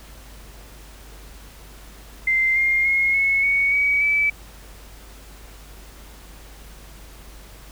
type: tone with pitch steps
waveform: sine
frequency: 2084 / 2119 / 2155 / 2191 / 2228 / 2266 / 2304 Hz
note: C7 / C7 / C#7 / C#7 / C#7 / C#7 / D7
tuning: -7 / +21 / -49 / -21 / +8 / +37 / -34 cents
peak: -16 dBFS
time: 2.27-4.3 s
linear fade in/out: 5 ms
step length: 290 ms
effects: added 50 Hz sine -42 dBFS peak until 7.71 s + pink hiss -46 dBFS RMS until 7.71 s